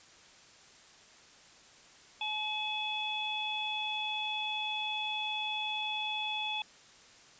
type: harmonic tone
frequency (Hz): 855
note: A5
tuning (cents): -50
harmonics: 1 / 3 / 4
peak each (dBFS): -38 / -37 / -36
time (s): 2.21-6.62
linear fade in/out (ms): 2
effects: white hiss -57 dBFS RMS until 7.39 s + resampled to 16000 Hz